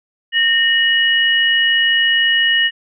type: tone pair together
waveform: sine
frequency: 1837 / 2913 Hz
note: A#6 / F#7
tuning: -26 / -28 cents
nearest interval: minor sixth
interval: 798 cents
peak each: -14 dBFS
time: 0.32-2.71 s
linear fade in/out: 50 ms
effects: none